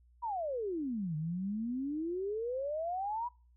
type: exponential two-way sweep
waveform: sine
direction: down then up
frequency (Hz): 987.8 to 150 to 987.8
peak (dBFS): -33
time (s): 0.22-3.29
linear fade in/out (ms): 20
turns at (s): 1.16
effects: noise-tail reverb RT60 0.4 s tail -26 dB re dry + added 60 Hz sine -61 dBFS peak until 3.56 s